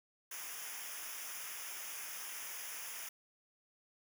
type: noise with comb filter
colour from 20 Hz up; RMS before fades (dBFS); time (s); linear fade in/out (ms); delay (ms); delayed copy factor
white; -45; 0.31-3.09; 5; 0.24; -0.9
effects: none